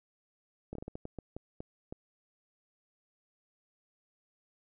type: slowing click train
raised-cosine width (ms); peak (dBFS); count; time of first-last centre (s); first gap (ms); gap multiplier
2; -27; 11; 0.73-1.925; 23; 1.34
effects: none